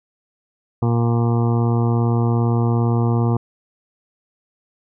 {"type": "harmonic tone", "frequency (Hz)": 117.5, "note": "A#2", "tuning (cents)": 14, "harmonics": [1, 2, 3, 4, 6, 7, 8, 9, 10], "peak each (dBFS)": [-16, -22, -26, -28, -32, -33, -34, -35, -36], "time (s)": [0.82, 3.37], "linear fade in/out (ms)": 5, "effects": []}